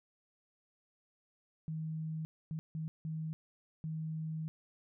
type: tone bursts at uneven times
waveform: sine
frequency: 158.3 Hz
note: D#3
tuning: 30 cents sharp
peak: -36 dBFS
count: 5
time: 1.68-2.25 / 2.51-2.59 / 2.75-2.88 / 3.05-3.33 / 3.84-4.48 s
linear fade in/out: 0 ms
effects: none